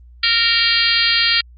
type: harmonic tone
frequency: 462.8 Hz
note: A#4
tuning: 13 cents flat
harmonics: 3 / 4 / 5 / 6 / 7 / 8 / 9 / 10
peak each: -25 / -21 / -22 / -22 / -20 / -25 / -19 / -20 dBFS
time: 0.23-1.41 s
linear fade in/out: 5 ms
effects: added 60 Hz sine -40 dBFS peak until 1.57 s + Opus 32 kbps